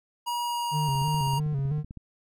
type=tone with pitch glide; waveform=square; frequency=957 to 942.2 Hz; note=A#5 to A#5; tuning=+45 to +18 cents; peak=-28 dBFS; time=0.26-1.4 s; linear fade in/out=20 ms; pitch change=-27 cents; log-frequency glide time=0.42-0.96 s
type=tone with vibrato; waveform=triangle; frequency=143.8 Hz; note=D3; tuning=36 cents flat; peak=-23 dBFS; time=0.71-1.84 s; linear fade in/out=50 ms; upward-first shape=square; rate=3 Hz; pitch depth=82 cents each way
type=click train; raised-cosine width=5 ms; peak=-28 dBFS; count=18; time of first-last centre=0.89-1.973 s; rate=15.7 Hz
effects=none